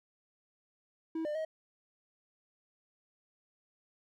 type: tone with pitch steps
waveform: triangle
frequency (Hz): 323.3 / 598 / 633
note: E4 / D5 / D#5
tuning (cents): -34 / +31 / +30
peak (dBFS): -31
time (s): 1.15-1.45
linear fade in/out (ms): 5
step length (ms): 100
effects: none